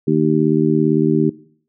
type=harmonic tone; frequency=77.78 Hz; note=D#2; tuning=in tune; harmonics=2 / 3 / 4 / 5; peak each=-18 / -18 / -18 / -18 dBFS; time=0.07-1.3 s; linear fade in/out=10 ms; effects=noise-tail reverb RT60 0.6 s tail -20 dB re dry